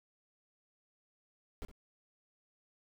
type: noise with echo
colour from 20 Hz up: brown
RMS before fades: -41 dBFS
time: 1.62-1.65 s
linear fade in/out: 0 ms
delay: 64 ms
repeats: 1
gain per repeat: -14 dB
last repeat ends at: 1.714 s
effects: none